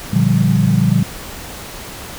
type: chord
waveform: sine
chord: G minor seventh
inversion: first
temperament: equal with one note detuned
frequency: 117.9 / 146.83 / 174.61 / 196 Hz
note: Bb2 / D3 / F3 / G3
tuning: +20 / 0 / 0 / 0 cents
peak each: -16 dBFS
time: 0.13-1.03 s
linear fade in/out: 5 ms
effects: pink hiss -31 dBFS RMS until 2.18 s